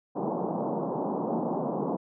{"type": "band-pass noise", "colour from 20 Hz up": "pink", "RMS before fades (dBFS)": -30, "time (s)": [0.15, 1.97], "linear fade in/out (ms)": 20, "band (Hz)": [160, 970], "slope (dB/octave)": 48, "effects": []}